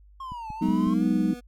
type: linear two-way sweep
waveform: triangle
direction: down then up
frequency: 1086 to 850 to 1086 Hz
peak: -32 dBFS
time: 0.2-0.94 s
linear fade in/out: 5 ms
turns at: 0.51 s
type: click train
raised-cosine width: 5 ms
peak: -27 dBFS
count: 4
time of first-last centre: 0.32-0.87 s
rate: 5.45 Hz
type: chord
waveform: sine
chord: G# minor seventh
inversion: third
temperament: equal with one note detuned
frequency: 185 / 206.8 / 246.9 / 311.1 Hz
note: F#3 / G#3 / B3 / D#4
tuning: 0 / -7 / 0 / 0 cents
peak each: -26 dBFS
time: 0.61-1.34 s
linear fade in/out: 10 ms
type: tone with pitch glide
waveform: 25% pulse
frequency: 215 to 244.1 Hz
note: A3 to B3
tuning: -40 to -20 cents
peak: -35 dBFS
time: 0.61-1.41 s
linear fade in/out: 20 ms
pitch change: +220 cents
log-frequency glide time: 0.84-1.05 s
effects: added 50 Hz sine -50 dBFS peak until 1.47 s